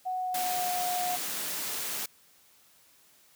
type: tone with pitch glide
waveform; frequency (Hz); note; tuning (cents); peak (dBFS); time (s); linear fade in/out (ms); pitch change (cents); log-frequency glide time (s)
sine; 740 to 721; F#5 to F#5; 0 to -45; -29; 0.05-1.17; 20; -45; 0.19-0.69
type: high-pass noise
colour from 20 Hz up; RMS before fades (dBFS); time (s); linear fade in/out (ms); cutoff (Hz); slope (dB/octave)
white; -34; 0.34-2.06; 5; 140; 24
effects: white hiss -61 dBFS RMS until 3.35 s + high-pass 60 Hz 12 dB/octave